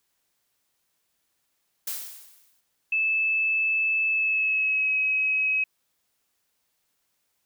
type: noise with exponential decay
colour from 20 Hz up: blue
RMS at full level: -29 dBFS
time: 1.87-2.61 s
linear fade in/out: 5 ms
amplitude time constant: 160 ms
type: tone with pitch glide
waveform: sine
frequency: 2620 to 2551 Hz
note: E7 to D#7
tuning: -11 to +43 cents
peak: -21 dBFS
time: 2.92-5.64 s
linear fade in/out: 5 ms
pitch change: -46 cents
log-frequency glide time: 4.07-4.91 s
effects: white hiss -74 dBFS RMS until 7.45 s